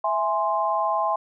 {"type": "chord", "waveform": "sine", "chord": "E augmented", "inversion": "none", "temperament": "equal", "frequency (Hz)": [659.3, 830.6, 1046.5], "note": ["E5", "G#5", "B#5"], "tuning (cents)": [0, 0, 0], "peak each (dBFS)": [-26, -25, -24], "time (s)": [0.04, 1.16], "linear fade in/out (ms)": 5, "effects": []}